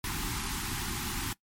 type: band-stop noise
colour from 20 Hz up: pink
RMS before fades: -34 dBFS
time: 0.04-1.33 s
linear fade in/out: 2 ms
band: 390 to 780 Hz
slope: 96 dB/octave
effects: noise-tail reverb RT60 0.1 s tail -20 dB re dry + MP3 64 kbps